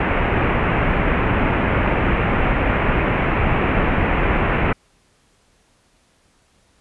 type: low-pass noise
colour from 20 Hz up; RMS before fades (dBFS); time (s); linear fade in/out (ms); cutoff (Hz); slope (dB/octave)
pink; -18; 0-4.73; 5; 2600; 48
effects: pink hiss -59 dBFS RMS until 6.8 s + resampled to 24000 Hz